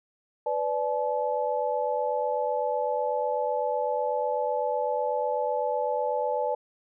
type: tone cluster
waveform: sine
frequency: 498 / 586 / 859 Hz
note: B4 / D5 / A5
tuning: +14 / -4 / -42 cents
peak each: -29 dBFS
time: 0.46-6.55 s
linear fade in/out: 5 ms
effects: none